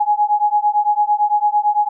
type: beating tone pair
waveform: sine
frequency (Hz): 830.6 / 839.5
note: G#5 / G#5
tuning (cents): 0 / +18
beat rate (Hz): 8.9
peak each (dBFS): -16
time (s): 0-1.89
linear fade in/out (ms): 10
effects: none